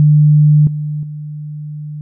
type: tone with level steps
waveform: sine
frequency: 150 Hz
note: D3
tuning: 37 cents sharp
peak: -5 / -17 / -23 dBFS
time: 0-2.01 s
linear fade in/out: 0 ms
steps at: 0.67 / 1.03 s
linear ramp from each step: 2 ms
effects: none